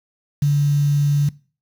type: tone with quantisation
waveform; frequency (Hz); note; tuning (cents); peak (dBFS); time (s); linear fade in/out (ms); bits
sine; 144.3; D3; -30; -13; 0.42-1.29; 5; 6
effects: noise-tail reverb RT60 0.4 s tail -22 dB re dry